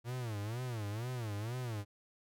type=tone with vibrato; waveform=45% pulse; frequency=113.9 Hz; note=A#2; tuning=40 cents flat; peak=-37 dBFS; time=0.04-1.85 s; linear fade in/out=50 ms; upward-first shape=sine; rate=2.1 Hz; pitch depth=200 cents each way; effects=none